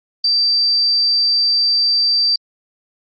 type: tone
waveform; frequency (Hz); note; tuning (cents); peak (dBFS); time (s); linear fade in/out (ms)
sine; 4672; D8; -10; -12; 0.24-2.36; 5
effects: Opus 48 kbps